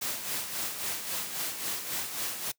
white noise with tremolo, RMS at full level -32 dBFS, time 0.01-2.52 s, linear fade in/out 10 ms, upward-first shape sine, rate 3.7 Hz, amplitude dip 55%, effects noise-tail reverb RT60 0.1 s tail -22 dB re dry + high-pass 100 Hz 12 dB/octave

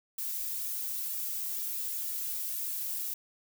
violet noise with flanger, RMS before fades -35 dBFS, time 0.18-3.14 s, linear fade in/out 5 ms, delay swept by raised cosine 1.9 to 2.86 ms, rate 2.1 Hz, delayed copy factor -0.8, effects none

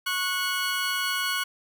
20% pulse tone pair together, 1099.8 / 1468 Hz, C#6 / F#6, -14 / -14 cents, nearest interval perfect fourth, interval 500 cents, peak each -25 / -22 dBFS, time 0.06-1.44 s, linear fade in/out 10 ms, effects none

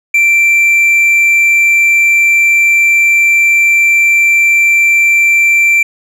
triangle tone, 2349 Hz, D7, in tune, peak -4 dBFS, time 0.14-5.83 s, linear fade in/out 5 ms, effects none

